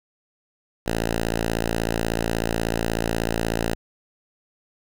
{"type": "tone", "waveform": "5% pulse", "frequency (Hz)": 56.4, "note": "A1", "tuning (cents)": 44, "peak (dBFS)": -11, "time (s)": [0.86, 3.75], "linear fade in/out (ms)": 5, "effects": []}